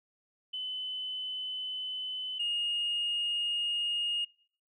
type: tone pair in turn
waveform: sine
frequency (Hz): 3023 / 2853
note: F#7 / F7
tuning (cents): +36 / +36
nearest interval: minor second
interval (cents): 100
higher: first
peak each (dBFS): -33 / -28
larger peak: second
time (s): 0.53-2.39 / 2.39-4.25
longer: neither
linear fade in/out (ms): 10
effects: noise-tail reverb RT60 0.5 s tail -21 dB re dry + tanh soft clip ceiling -25 dBFS